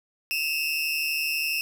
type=tone pair together; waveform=30% pulse; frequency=2579 / 2731 Hz; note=E7 / F7; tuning=-39 / -39 cents; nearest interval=minor second; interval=100 cents; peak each=-25 dBFS; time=0.31-1.61 s; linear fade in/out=0 ms; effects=none